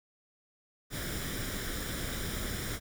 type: noise with comb filter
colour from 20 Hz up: pink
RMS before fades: -36 dBFS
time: 0.9-2.8 s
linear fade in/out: 50 ms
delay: 0.56 ms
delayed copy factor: +0.6
effects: none